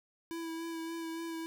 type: tone with vibrato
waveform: square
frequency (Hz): 329.6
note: E4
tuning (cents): 0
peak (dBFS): -38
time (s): 0.31-1.46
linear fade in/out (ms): 0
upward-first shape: sine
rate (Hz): 3.5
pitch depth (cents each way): 19
effects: none